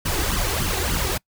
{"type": "noise with flanger", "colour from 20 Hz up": "pink", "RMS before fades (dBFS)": -23, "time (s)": [0.05, 1.18], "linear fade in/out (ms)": 10, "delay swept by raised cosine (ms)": [0.63, 2.63], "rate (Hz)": 3.4, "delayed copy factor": 0.75, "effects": ["noise-tail reverb RT60 0.1 s tail -25 dB re dry"]}